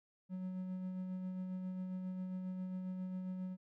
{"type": "tone with tremolo", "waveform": "triangle", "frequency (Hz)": 185, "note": "F#3", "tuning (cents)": 0, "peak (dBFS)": -36, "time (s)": [0.29, 3.57], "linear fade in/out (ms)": 50, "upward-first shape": "sine", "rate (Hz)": 7.4, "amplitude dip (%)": 30, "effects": []}